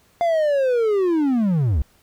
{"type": "linear sweep", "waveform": "triangle", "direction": "down", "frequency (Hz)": [698.5, 59.3], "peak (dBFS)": -14, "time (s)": [0.21, 1.82], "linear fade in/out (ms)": 0, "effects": ["pink hiss -58 dBFS RMS until 2.02 s"]}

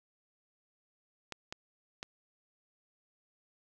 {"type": "clicks", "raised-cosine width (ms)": 0.2, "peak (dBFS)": -22, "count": 3, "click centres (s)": [1.323, 1.525, 2.029], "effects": []}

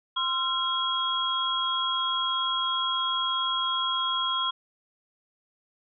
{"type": "tone cluster", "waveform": "sine", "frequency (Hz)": [1043, 1362, 3299], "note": ["C6", "F6", "G#7"], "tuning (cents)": [-6, -44, -12], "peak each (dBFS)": [-29, -32, -27], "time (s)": [0.16, 4.51], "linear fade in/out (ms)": 10, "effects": []}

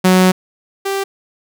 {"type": "tone pair in turn", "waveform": "sawtooth", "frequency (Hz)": [185, 392], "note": ["F#3", "G4"], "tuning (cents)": [0, 0], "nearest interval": "octave + minor second", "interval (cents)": 1300, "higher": "second", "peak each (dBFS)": [-4, -13], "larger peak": "first", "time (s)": [[0.04, 0.32], [0.85, 1.04]], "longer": "first", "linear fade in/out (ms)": 10, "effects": []}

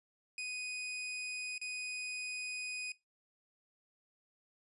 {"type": "tone with dropouts", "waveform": "sawtooth", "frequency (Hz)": 2490, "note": "D#7", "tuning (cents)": 1, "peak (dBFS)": -35, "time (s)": [0.38, 2.92], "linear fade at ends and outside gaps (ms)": 2, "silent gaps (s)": [1.58, 1.614], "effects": ["noise-tail reverb RT60 0.2 s tail -20 dB re dry", "resampled to 24000 Hz"]}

